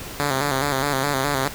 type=tone with vibrato; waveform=5% pulse; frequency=138.59 Hz; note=C#3; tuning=in tune; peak=-9 dBFS; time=0.2-1.48 s; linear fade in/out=0 ms; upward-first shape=square; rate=4.8 Hz; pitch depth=72 cents each way; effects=pink hiss -35 dBFS RMS until 1.54 s